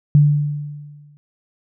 sine tone with exponential decay, 146.83 Hz, D3, in tune, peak -6 dBFS, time 0.15-1.17 s, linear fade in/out 0 ms, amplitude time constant 220 ms, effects none

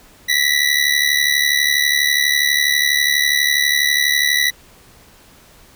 25% pulse ring-modulated tone, 1959 Hz, B6, 15 cents flat, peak -7 dBFS, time 0.28-4.51 s, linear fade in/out 20 ms, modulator 36.1 Hz, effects pink hiss -47 dBFS RMS until 5.75 s

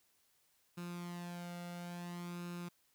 sawtooth tone with flanger, 174.61 Hz, F3, in tune, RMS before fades -45 dBFS, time 0.77-2.69 s, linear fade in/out 10 ms, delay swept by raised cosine 0.76 to 1.44 ms, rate 0.58 Hz, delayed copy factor +0.6, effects white hiss -74 dBFS RMS until 2.94 s

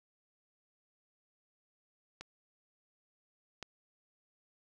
clicks, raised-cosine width 0.2 ms, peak -27 / -24 dBFS, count 2, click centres 2.21 / 3.627 s, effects none

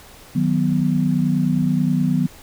sine chord, B major, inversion first, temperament equal, 155.56 / 185 / 246.9 Hz, D#3 / F#3 / B3, 0 / 0 / 0 cents, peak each -20 dBFS, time 0.35-2.27 s, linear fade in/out 10 ms, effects pink hiss -44 dBFS RMS until 2.42 s

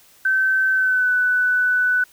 sine tone with pitch glide, 1540 to 1492.7 Hz, G6 to F#6, -31 to +15 cents, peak -15 dBFS, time 0.25-2.04 s, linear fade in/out 5 ms, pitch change -54 cents, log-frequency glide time 0.71-1.12 s, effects white hiss -52 dBFS RMS until 2.12 s

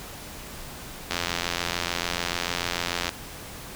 click train, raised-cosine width 0.2 ms, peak -8 dBFS, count 173, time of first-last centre 1.11-3.092 s, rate 86.8 Hz, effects pink hiss -40 dBFS RMS until 3.75 s

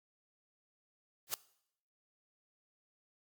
white noise with exponential growth, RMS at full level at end -31 dBFS, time 1.27-1.34 s, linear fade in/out 0 ms, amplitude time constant 15 ms, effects noise-tail reverb RT60 0.7 s tail -20 dB re dry + Opus 48 kbps

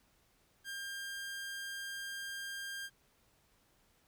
sawtooth tone, 1600 Hz, G6, 35 cents sharp, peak -37 dBFS, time 0.64-2.9 s, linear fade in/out 50 ms, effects pink hiss -71 dBFS RMS until 4.07 s

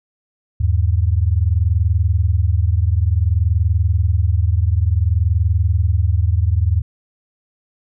sine tone pair together, 79.1 / 99.66 Hz, D#2 / G2, +29 / +29 cents, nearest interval major third, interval 400 cents, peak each -15 / -16 dBFS, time 0.6-6.82 s, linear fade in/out 10 ms, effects none

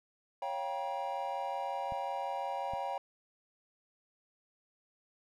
triangle chord, G half-diminished seventh, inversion second, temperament equal with one note detuned, 554.4 / 698.5 / 784 / 954.7 Hz, Db5 / F5 / G5 / Bb5, 0 / 0 / 0 / +41 cents, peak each -39 / -40 / -36 / -38 dBFS, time 0.42-2.98 s, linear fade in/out 2 ms
clicks, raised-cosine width 5 ms, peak -34 dBFS, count 2, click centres 1.922 / 2.736 s
effects none

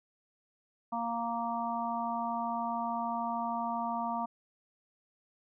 harmonic tone, 233.1 Hz, A#3, in tune, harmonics 1 / 3 / 4 / 5, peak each -38 / -36 / -35 / -39 dBFS, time 0.92-4.26 s, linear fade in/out 10 ms, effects none

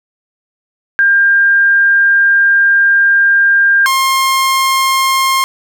sine / sawtooth tone pair in turn, 1600 / 1065.3 Hz, G6 / C6, +35 / +31 cents, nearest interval perfect fifth, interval 704 cents, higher first, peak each -6 dBFS, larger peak neither, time 0.99-3.86 / 3.86-5.44 s, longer first, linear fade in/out 0 ms, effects none

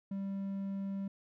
triangle tone, 196 Hz, G3, in tune, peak -33 dBFS, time 0.11-1.08 s, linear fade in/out 5 ms, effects none

